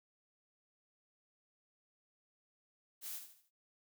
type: noise with echo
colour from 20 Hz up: blue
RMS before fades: -44 dBFS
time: 3.01-3.21 s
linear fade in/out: 50 ms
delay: 75 ms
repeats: 4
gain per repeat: -8 dB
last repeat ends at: 3.51 s
effects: none